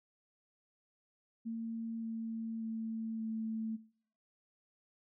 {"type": "tone with pitch steps", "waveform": "sine", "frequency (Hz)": [227.3, 225.5, 223.7, 221.9], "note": ["A#3", "A3", "A3", "A3"], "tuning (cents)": [-43, 43, 29, 15], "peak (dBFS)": -36, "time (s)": [1.45, 3.77], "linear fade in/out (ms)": 20, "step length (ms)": 580, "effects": ["noise-tail reverb RT60 0.6 s tail -21 dB re dry"]}